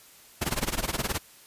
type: noise with tremolo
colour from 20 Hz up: pink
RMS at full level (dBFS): -26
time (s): 0.41-1.19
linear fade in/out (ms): 10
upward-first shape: sine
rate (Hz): 19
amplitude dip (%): 90
effects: white hiss -53 dBFS RMS until 1.46 s + resampled to 32000 Hz